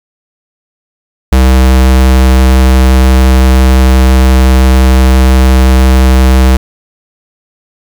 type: tone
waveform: square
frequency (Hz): 64.7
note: C2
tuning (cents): -19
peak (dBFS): -3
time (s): 1.32-6.57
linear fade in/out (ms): 5
effects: 7-bit